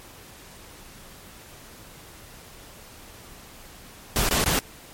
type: noise bursts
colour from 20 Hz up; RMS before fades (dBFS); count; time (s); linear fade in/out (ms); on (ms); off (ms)
pink; -22; 3; 4.16-4.59; 0; 130; 20
effects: pink hiss -46 dBFS RMS until 4.93 s + MP3 64 kbps